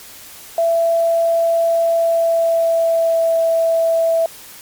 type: tone with pitch glide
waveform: sine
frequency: 668 to 659.6 Hz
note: E5 to E5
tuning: +23 to +1 cents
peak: -12 dBFS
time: 0.58-4.26 s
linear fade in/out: 2 ms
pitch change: -22 cents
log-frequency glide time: 1.87-3.36 s
effects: white hiss -38 dBFS RMS until 4.61 s + MP3 96 kbps